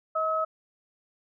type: tone pair together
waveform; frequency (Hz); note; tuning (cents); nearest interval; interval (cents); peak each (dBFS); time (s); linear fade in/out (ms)
sine; 635 / 1284; D#5 / E6; +35 / -46; octave; 1219; -28 / -26; 0.15-0.45; 10
effects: none